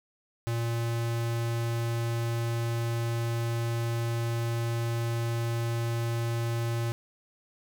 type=tone; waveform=square; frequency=116.54 Hz; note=A#2; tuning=in tune; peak=-28 dBFS; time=0.47-6.92 s; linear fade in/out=0 ms; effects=none